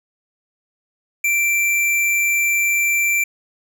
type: tone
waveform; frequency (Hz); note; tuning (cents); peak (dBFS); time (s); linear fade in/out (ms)
square; 2349; D7; 0; -16; 1.24-3.24; 5
effects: none